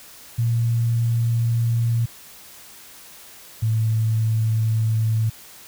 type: tone pair in turn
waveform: sine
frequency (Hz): 116.54 / 111.12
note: A#2 / A2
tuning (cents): 0 / +18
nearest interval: minor second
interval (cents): 82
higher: first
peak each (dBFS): -17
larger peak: neither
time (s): 0.38-2.06 / 3.62-5.3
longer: neither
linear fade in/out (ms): 10
effects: white hiss -44 dBFS RMS until 5.67 s